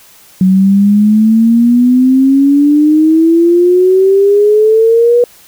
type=exponential sweep; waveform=sine; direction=up; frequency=185 to 487.1 Hz; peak=-4 dBFS; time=0.41-5.24 s; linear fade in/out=2 ms; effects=white hiss -41 dBFS RMS until 5.47 s